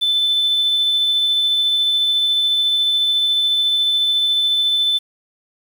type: tone with tremolo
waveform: triangle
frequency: 3520 Hz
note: A7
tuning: in tune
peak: -10 dBFS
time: 0.01-4.99 s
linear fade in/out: 20 ms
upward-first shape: sine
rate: 14 Hz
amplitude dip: 25%
effects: tanh soft clip ceiling -11 dBFS + 7-bit